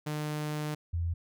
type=tone pair in turn; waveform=sawtooth / sine; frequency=151 / 84.75 Hz; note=D3 / E2; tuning=+48 / +49 cents; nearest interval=minor seventh; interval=999 cents; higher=first; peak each=-28 dBFS; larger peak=neither; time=0.06-0.75 / 0.93-1.14 s; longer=first; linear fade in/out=10 ms; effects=none